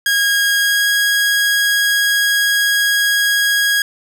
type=tone with pitch glide; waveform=sawtooth; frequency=1637 to 1647.4 Hz; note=G#6 to G#6; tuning=-25 to -14 cents; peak=-9 dBFS; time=0.06-3.82 s; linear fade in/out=2 ms; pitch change=+11 cents; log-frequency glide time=0.59-0.89 s; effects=none